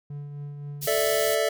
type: tone with tremolo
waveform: triangle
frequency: 144.5 Hz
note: D3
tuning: 28 cents flat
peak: -30 dBFS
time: 0.1-0.87 s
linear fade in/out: 5 ms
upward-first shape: triangle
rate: 3.8 Hz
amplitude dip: 40%
type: band-stop noise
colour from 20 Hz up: white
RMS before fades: -32 dBFS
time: 0.81-1.36 s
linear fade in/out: 20 ms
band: 220 to 4000 Hz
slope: 12 dB/octave
type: chord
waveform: square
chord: A suspended fourth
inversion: none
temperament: just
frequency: 440 / 586.7 / 660 Hz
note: A4 / D5 / E5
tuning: 0 / -2 / +2 cents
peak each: -27 dBFS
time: 0.87-1.49 s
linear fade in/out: 5 ms
effects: none